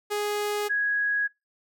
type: tone pair in turn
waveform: sawtooth / sine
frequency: 415.3 / 1661.2 Hz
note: G#4 / G#6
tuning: 0 / 0 cents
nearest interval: 2 octaves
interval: 2400 cents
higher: second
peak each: -22 dBFS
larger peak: neither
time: 0.1-0.69 / 0.69-1.28 s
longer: neither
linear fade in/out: 20 ms
effects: noise-tail reverb RT60 0.2 s tail -21 dB re dry